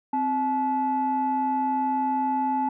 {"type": "tone pair together", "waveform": "sine", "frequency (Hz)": [261.6, 861.8], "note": ["C4", "A5"], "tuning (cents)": [0, -36], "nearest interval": "octave + major sixth", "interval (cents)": 2064, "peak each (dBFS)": [-26, -22], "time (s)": [0.13, 2.69], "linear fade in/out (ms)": 5, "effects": ["tanh soft clip ceiling -17 dBFS"]}